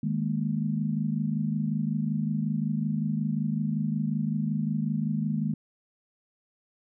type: chord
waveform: sine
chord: D# suspended fourth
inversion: none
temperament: equal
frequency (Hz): 155.56 / 207.7 / 233.1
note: D#3 / G#3 / A#3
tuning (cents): 0 / 0 / 0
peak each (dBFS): -29 / -29 / -31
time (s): 0.03-5.54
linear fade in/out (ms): 5
effects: none

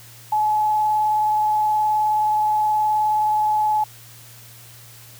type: tone with vibrato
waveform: sine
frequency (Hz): 853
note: G#5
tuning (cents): +46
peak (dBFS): -16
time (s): 0.32-3.84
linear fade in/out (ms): 5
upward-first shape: square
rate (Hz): 19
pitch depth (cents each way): 9
effects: added 117 Hz sine -46 dBFS peak until 5.19 s + white hiss -45 dBFS RMS until 5.19 s

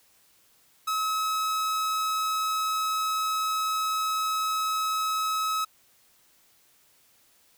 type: tone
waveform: 45% pulse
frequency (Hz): 1284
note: E6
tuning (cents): -46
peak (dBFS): -25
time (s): 0.87-5.65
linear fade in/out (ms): 10
effects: white hiss -62 dBFS RMS until 7.57 s

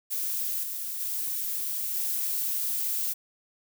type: noise with level steps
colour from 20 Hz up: violet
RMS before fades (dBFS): -30 / -34 / -31 / -29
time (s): 0.1-3.14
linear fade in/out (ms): 20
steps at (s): 0.63 / 1 / 1.94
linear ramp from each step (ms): 5
effects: none

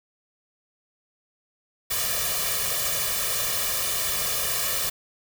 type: noise with comb filter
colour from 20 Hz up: white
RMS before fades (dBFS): -26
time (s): 1.9-4.9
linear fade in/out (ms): 10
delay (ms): 1.7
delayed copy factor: +0.9
effects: none

